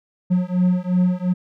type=beating tone pair; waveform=triangle; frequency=179.6 / 182.4 Hz; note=F3 / F#3; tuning=+49 / -24 cents; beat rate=2.8 Hz; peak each=-17 / -17 dBFS; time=0.3-1.34 s; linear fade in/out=20 ms; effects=none